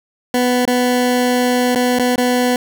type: tone with dropouts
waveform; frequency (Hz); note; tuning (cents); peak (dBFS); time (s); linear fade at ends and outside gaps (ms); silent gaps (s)
20% pulse; 248; B3; +7; -8; 0.34-2.56; 2; 0.653-0.676 / 1.749-1.757 / 1.987-1.994 / 2.159-2.179
effects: none